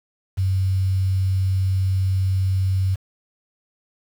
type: tone with quantisation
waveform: sine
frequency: 95 Hz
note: F#2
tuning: 46 cents sharp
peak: -17 dBFS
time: 0.37-2.96 s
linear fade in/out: 20 ms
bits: 7
effects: none